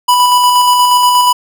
square tone with tremolo, 987.8 Hz, B5, in tune, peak -6 dBFS, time 0.08-1.33 s, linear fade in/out 10 ms, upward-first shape square, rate 8.4 Hz, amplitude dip 25%, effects 8-bit

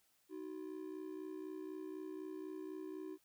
triangle ring-modulated tone, 343.5 Hz, F4, 29 cents flat, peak -39 dBFS, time 0.29-3.18 s, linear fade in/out 50 ms, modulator 32 Hz, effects white hiss -75 dBFS RMS until 3.24 s

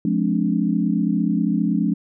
sine chord, D half-diminished seventh, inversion first, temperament just, 176.2 / 211.4 / 264.3 / 293.7 Hz, F3 / Ab3 / C4 / D4, +16 / +31 / +18 / 0 cents, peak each -22 / -21 / -25 / -24 dBFS, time 0.05-1.94 s, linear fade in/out 2 ms, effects none

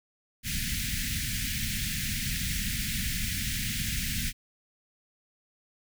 pink band-stop noise, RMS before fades -31 dBFS, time 0.43-4.33 s, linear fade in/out 50 ms, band 240 to 1700 Hz, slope 48 dB/octave, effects none

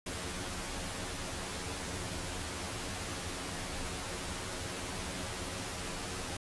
pink noise with comb filter, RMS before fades -39 dBFS, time 0.06-6.37 s, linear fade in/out 5 ms, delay 11 ms, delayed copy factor +0.75, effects resampled to 24000 Hz

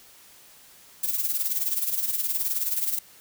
violet noise with tremolo, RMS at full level -24 dBFS, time 1.03-2.99 s, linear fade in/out 5 ms, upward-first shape sine, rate 19 Hz, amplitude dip 65%, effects white hiss -52 dBFS RMS until 3.2 s

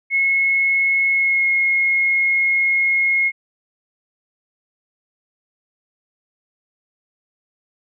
sine tone with pitch glide, 2179 to 2158 Hz, C#7 to C#7, -30 to -47 cents, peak -14 dBFS, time 0.1-3.32 s, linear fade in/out 50 ms, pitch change -17 cents, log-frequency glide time 1.1-1.47 s, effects none

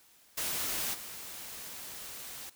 white noise with level steps, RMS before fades -34 / -44 dBFS, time 0.37-2.5 s, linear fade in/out 10 ms, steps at 0.93 s, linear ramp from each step 20 ms, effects white hiss -62 dBFS RMS until 2.55 s

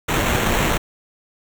pink noise with sample-and-hold, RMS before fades -19 dBFS, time 0.08-0.78 s, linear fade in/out 10 ms, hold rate 4900 Hz, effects none

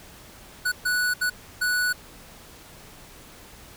square tone bursts at uneven times, 1476 Hz, F#6, 5 cents flat, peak -22 dBFS, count 4, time 0.65-0.72 / 0.85-1.14 / 1.21-1.3 / 1.61-1.93 s, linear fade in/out 10 ms, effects pink hiss -47 dBFS RMS until 3.76 s

